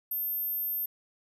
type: tone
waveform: sine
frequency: 13290 Hz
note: G#9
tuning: in tune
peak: -29 dBFS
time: 0.11-0.86 s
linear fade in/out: 5 ms
effects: none